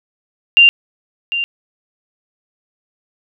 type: tone with echo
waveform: sine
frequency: 2783 Hz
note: F7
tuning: 7 cents flat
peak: -4 dBFS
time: 0.57-0.69 s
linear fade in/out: 0 ms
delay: 750 ms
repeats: 1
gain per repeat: -12 dB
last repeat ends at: 1.44 s
effects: none